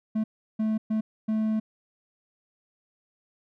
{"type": "tone bursts at uneven times", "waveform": "triangle", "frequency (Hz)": 217.9, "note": "A3", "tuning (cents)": -17, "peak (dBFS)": -21, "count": 4, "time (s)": [[0.15, 0.24], [0.59, 0.78], [0.9, 1.01], [1.28, 1.6]], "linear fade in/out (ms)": 10, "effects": []}